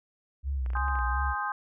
sine tone with vibrato, 65.41 Hz, C2, in tune, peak -27 dBFS, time 0.43-1.35 s, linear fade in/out 50 ms, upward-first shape sine, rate 2.8 Hz, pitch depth 110 cents each way
clicks, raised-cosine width 0.5 ms, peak -31 dBFS, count 7, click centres 0.662 / 0.703 / 0.734 / 0.77 / 0.883 / 0.955 / 0.989 s
sine chord, Ab major seventh, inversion none, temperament equal, 830.6 / 1046.5 / 1244.5 / 1568 Hz, Ab5 / C6 / Eb6 / G6, 0 / 0 / 0 / 0 cents, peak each -34 dBFS, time 0.75-1.52 s, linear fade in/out 2 ms
effects none

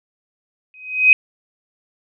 sine tone with exponential growth, 2517 Hz, D#7, 19 cents sharp, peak -3 dBFS, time 0.74-1.13 s, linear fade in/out 1 ms, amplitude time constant 83 ms, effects none

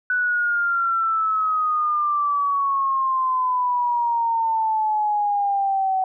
sine exponential sweep, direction down, 1491 to 753 Hz, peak -18 dBFS, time 0.1-6.04 s, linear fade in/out 2 ms, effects none

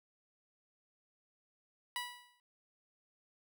15% pulse tone with exponential decay, 978 Hz, B5, 17 cents flat, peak -28 dBFS, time 1.96-2.4 s, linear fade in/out 1 ms, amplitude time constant 95 ms, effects none

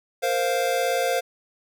square chord, Bb suspended second, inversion none, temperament equal, 466.2 / 523.3 / 698.5 Hz, Bb4 / C5 / F5, 0 / 0 / 0 cents, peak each -29 / -25 / -26 dBFS, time 0.22-1.21 s, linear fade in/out 20 ms, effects none

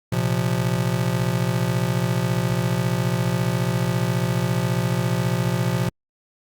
square chord, Bb suspended second, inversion none, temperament just, 116.54 / 131.11 / 174.81 Hz, Bb2 / C3 / F3, 0 / +4 / +2 cents, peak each -25 dBFS, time 0.12-5.89 s, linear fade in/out 5 ms, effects Opus 48 kbps

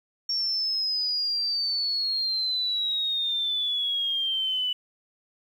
sine exponential sweep, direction down, 5510 to 2967 Hz, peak -24 dBFS, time 0.29-4.73 s, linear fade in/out 5 ms, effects 9-bit

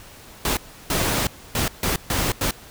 pink noise bursts at uneven times, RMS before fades -22 dBFS, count 6, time 0.45-0.57 / 0.9-1.27 / 1.55-1.68 / 1.83-1.96 / 2.1-2.32 / 2.41-2.51 s, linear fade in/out 2 ms, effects pink hiss -44 dBFS RMS until 2.7 s

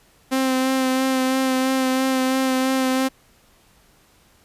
sawtooth tone with vibrato, 261.6 Hz, C4, in tune, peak -14 dBFS, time 0.31-3.09 s, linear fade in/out 20 ms, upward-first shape sine, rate 3 Hz, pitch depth 19 cents each way, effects pink hiss -56 dBFS RMS until 4.44 s + resampled to 32000 Hz

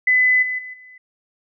sine tone with level steps, 2009 Hz, B6, 29 cents sharp, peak -12 / -21 / -31 / -41 dBFS, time 0.07-0.98 s, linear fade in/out 5 ms, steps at 0.42 / 0.58 / 0.73 s, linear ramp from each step 10 ms, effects none

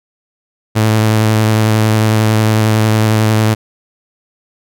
sawtooth tone with vibrato, 109.2 Hz, A2, 13 cents flat, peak -5 dBFS, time 0.75-3.55 s, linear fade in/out 20 ms, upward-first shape triangle, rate 11 Hz, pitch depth 24 cents each way, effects none

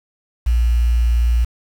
sine tone with quantisation, 58.7 Hz, A#1, 13 cents sharp, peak -12 dBFS, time 0.46-1.45 s, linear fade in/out 10 ms, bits 6, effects none

